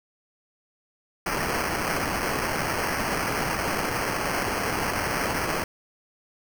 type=noise with sample-and-hold; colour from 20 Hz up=violet; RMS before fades=-27 dBFS; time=1.26-5.64 s; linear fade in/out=2 ms; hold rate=3675 Hz; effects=none